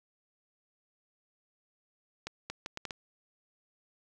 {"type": "accelerating click train", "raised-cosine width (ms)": 0.2, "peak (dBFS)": -20, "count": 6, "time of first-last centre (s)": [2.27, 2.908], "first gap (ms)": 230, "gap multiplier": 0.7, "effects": []}